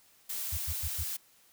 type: noise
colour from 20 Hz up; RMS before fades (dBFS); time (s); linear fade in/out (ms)
blue; -36; 0.29-1.17; 10
type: tone bursts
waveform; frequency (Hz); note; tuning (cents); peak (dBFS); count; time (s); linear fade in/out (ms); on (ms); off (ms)
sine; 78.1; D#2; +7; -32; 4; 0.52-1.038; 10; 56; 98
effects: white hiss -63 dBFS RMS until 1.52 s